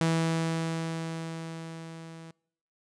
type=tone with level ramp; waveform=sawtooth; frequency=163.6 Hz; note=E3; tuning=13 cents flat; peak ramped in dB=-19 to -40 dBFS; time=0.01-2.31 s; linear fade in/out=0 ms; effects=noise-tail reverb RT60 0.7 s tail -26 dB re dry + resampled to 22050 Hz